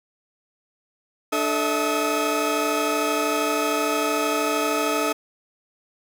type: tone cluster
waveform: 30% pulse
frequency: 295.6 / 437.2 / 651 / 1269 Hz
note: D4 / A4 / E5 / D#6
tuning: +11 / -11 / -22 / +34 cents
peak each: -24 dBFS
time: 1.32-5.13 s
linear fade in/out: 10 ms
effects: none